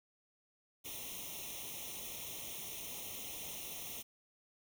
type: noise with comb filter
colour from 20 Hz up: white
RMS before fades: -45 dBFS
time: 0.84-4.03 s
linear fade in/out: 20 ms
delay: 0.32 ms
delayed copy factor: +0.95
effects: none